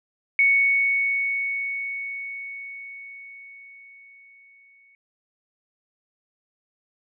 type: tone with exponential decay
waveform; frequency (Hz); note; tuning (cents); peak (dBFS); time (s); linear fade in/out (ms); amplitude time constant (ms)
sine; 2221; C#7; +3; -14; 0.39-4.95; 1; 990
effects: none